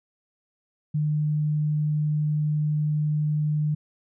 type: tone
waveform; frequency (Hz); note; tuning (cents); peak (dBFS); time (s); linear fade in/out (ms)
sine; 151; D3; +48; -21; 0.94-3.75; 10
effects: none